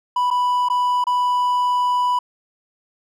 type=tone with dropouts; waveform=triangle; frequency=987.8 Hz; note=B5; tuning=in tune; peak=-14 dBFS; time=0.16-2.19 s; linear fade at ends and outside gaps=5 ms; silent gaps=0.304-0.31 / 0.687-0.699 / 1.041-1.068 s; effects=none